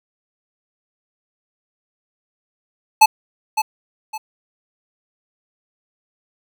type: tone with echo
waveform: square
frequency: 867 Hz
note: A5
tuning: 26 cents flat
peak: -6 dBFS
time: 3.01-3.06 s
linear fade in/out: 10 ms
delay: 560 ms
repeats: 2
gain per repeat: -10 dB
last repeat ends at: 4.18 s
effects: none